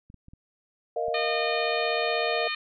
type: clicks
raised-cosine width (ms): 5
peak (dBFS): -36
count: 5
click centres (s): 0.101 / 0.143 / 0.284 / 0.335 / 1.083
type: chord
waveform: sine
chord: Bb suspended fourth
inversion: none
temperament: equal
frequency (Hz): 466.2 / 622.3 / 698.5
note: Bb4 / Eb5 / F5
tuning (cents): 0 / 0 / 0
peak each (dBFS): -30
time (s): 0.96-2.48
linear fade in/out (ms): 5
type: harmonic tone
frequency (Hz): 610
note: D#5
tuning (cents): -34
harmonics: 2 / 3 / 4 / 5 / 6 / 7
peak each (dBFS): -35 / -34 / -32 / -37 / -38 / -37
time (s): 1.14-2.55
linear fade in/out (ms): 5
effects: none